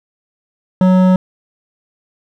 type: tone with hard clipping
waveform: sine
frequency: 185 Hz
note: F#3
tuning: in tune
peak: -9 dBFS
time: 0.81-1.16 s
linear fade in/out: 2 ms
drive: 12 dB
effects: none